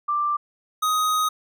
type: tone pair in turn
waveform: sine / square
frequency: 1180 / 1253.1 Hz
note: D6 / D#6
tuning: +8 / +12 cents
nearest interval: minor second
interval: 104 cents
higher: second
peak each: -20 dBFS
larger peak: neither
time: 0.08-0.37 / 0.82-1.29 s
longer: second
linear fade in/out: 10 ms
effects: none